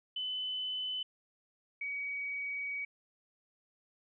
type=tone pair in turn; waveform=sine; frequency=3019 / 2262 Hz; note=F#7 / C#7; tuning=+34 / +34 cents; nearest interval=perfect fourth; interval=500 cents; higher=first; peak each=-34 / -35 dBFS; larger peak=first; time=0.16-1.03 / 1.81-2.85 s; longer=second; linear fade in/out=5 ms; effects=none